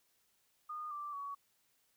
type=tone with pitch steps; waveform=sine; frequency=1223 / 1173.9 / 1126.7 Hz; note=D#6 / D6 / C#6; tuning=-30 / -1 / +28 cents; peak=-40 dBFS; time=0.69-1.35 s; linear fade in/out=10 ms; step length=220 ms; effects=white hiss -75 dBFS RMS until 1.96 s